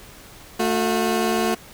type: tone pair together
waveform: 20% pulse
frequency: 222.3 / 363.2 Hz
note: A3 / F#4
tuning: +18 / -32 cents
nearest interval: minor sixth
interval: 850 cents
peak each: -17 dBFS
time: 0.59-1.55 s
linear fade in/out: 10 ms
effects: pink hiss -44 dBFS RMS until 1.73 s